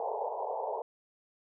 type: band-pass noise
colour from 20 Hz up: white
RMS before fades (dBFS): -35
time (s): 0-0.82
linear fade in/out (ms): 2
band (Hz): 420 to 960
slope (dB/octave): 96
effects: none